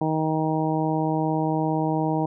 harmonic tone, 157.4 Hz, D#3, 20 cents sharp, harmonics 1 / 2 / 3 / 4 / 5 / 6, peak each -26 / -25 / -31 / -31 / -29 / -31 dBFS, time 0.01-2.26 s, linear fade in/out 5 ms, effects none

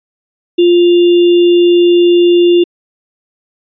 sine tone with sample-and-hold, 349.2 Hz, F4, in tune, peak -4 dBFS, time 0.58-2.64 s, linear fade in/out 10 ms, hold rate 3150 Hz, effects resampled to 11025 Hz

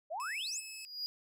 sine exponential sweep, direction up, 582 to 8920 Hz, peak -36 dBFS, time 0.1-0.61 s, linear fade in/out 20 ms
15% pulse tone, 2593 Hz, E7, 29 cents flat, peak -37 dBFS, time 0.2-0.85 s, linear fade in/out 0 ms
triangle tone with exponential growth, 4879 Hz, D#8, 35 cents flat, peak -32 dBFS, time 0.6-1.06 s, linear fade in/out 0 ms, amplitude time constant 100 ms
effects none

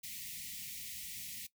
white band-stop noise, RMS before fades -45 dBFS, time 0.03-1.47 s, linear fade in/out 10 ms, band 240 to 1900 Hz, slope 96 dB/octave, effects noise-tail reverb RT60 0.1 s tail -17 dB re dry

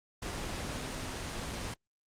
sine tone in noise, 256.8 Hz, C4, 32 cents flat, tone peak -44 dBFS, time 0.7-1.14 s, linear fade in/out 5 ms, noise pink, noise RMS -37 dBFS, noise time 0.22-1.74 s, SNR -10 dB, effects low-pass 8000 Hz 12 dB/octave + Opus 24 kbps

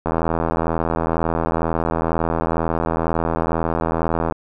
click train, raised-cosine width 1 ms, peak -6 dBFS, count 351, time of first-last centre 0.06-4.323 s, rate 82.1 Hz, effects none

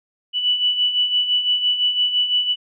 sine beating tone pair, 2960 / 2965.9 Hz, F#7 / F#7, 0 / +3 cents, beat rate 5.9 Hz, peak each -24 / -17 dBFS, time 0.33-2.56 s, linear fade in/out 50 ms, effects none

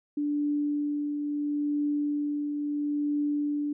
sine tone with tremolo, 292.7 Hz, D4, 6 cents flat, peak -24 dBFS, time 0.17-3.73 s, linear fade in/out 5 ms, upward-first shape triangle, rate 0.74 Hz, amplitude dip 40%, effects none

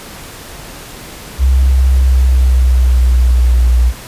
sine tone with pitch glide, 65.5 to 60.41 Hz, C2 to B1, +2 to -38 cents, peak -6 dBFS, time 1.38-3.93 s, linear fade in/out 50 ms, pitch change -140 cents, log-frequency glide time 1.83-3.77 s, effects pink hiss -31 dBFS RMS until 4.07 s + resampled to 32000 Hz

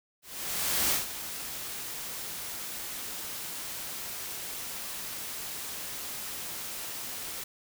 white noise with ADSR envelope, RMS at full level -26 dBFS, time 0.22-7.44 s, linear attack 690 ms, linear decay 140 ms, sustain -12 dB, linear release 6 ms, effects none

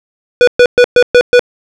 square tone bursts, 490.2 Hz, B4, 13 cents flat, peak -3 dBFS, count 6, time 0.41-1.394 s, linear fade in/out 0 ms, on 64 ms, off 120 ms, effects low-pass 4000 Hz 12 dB/octave

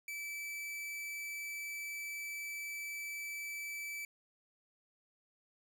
45% pulse tone, 2312 Hz, D7, 28 cents flat, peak -40 dBFS, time 0.08-4.05 s, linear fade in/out 2 ms, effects none

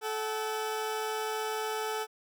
20% pulse tone pair together, 434.9 / 757 Hz, A4 / F#5, -20 / +39 cents, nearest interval minor seventh, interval 959 cents, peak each -27 / -35 dBFS, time 0.01-2.07 s, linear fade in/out 50 ms, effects none

